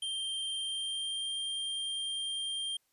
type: tone with pitch glide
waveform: square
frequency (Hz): 3161 to 3185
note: G7 to G7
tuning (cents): +14 to +27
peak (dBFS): -34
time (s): 0.02-2.77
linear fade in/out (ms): 5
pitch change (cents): +13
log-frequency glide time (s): 0.58-1.33
effects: white hiss -75 dBFS RMS until 2.92 s + resampled to 32000 Hz